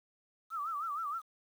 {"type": "tone with vibrato", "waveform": "sine", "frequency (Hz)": 1244.5, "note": "D#6", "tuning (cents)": 0, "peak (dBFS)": -34, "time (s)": [0.5, 1.22], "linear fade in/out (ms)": 50, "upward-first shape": "sine", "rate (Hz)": 6.4, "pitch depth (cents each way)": 150, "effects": ["10-bit"]}